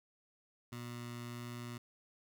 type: tone with notch filter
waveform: 15% pulse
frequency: 120.1 Hz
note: B2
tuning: 48 cents flat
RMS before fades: -45 dBFS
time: 0.72-1.78 s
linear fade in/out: 5 ms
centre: 470 Hz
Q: 1.1
effects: none